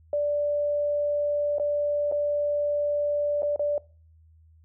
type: tone with dropouts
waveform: sine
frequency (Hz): 585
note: D5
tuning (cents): -7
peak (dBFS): -22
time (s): 0.13-3.78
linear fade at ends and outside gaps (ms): 2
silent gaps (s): 1.584-1.597 / 2.115-2.122 / 3.422-3.43 / 3.561-3.594
effects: noise-tail reverb RT60 0.4 s tail -23 dB re dry + added 80 Hz sine -53 dBFS peak until 4.64 s